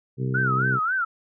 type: harmonic tone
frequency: 64.9 Hz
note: C2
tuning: 13 cents flat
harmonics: 2 / 3 / 4 / 5 / 6 / 7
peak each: -24 / -32 / -35 / -39 / -34 / -39 dBFS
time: 0.17-0.8 s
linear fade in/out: 50 ms
type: tone with vibrato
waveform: sine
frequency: 1396 Hz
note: F6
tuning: 1 cent flat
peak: -21 dBFS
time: 0.34-1.05 s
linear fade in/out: 10 ms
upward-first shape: sine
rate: 3.7 Hz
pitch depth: 190 cents each way
effects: none